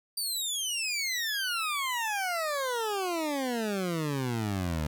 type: exponential sweep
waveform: 20% pulse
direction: down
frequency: 4704 to 73.6 Hz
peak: -24 dBFS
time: 0.17-4.87 s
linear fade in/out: 5 ms
effects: 11-bit